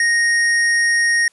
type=tone; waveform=square; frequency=1864.7 Hz; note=A#6; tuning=in tune; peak=-14 dBFS; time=0-1.28 s; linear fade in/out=2 ms; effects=white hiss -59 dBFS RMS until 1.32 s + resampled to 24000 Hz